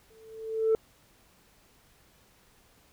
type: tone with exponential growth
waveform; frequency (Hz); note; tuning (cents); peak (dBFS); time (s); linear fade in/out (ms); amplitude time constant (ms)
sine; 443.5; A4; +14; -17; 0.1-0.75; 1; 140
effects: tanh soft clip ceiling -18 dBFS + pink hiss -62 dBFS RMS until 2.92 s